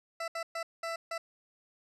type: tone bursts at uneven times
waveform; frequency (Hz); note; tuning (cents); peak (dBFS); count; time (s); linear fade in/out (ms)
20% pulse; 665; E5; +15; -29; 5; 0.2-0.28 / 0.35-0.43 / 0.55-0.63 / 0.83-0.96 / 1.11-1.18; 5
effects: low-pass 8000 Hz 12 dB/octave